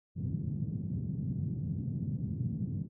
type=band-pass noise; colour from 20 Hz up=white; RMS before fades=-35 dBFS; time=0.15-2.89 s; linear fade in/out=50 ms; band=100 to 180 Hz; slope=24 dB/octave; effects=none